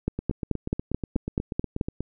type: two click trains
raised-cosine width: 3 ms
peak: -11 / -16 dBFS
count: 9 / 16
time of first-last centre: 0.08-1.812 / 0.19-2.006 s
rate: 4.62 / 8.26 Hz
effects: none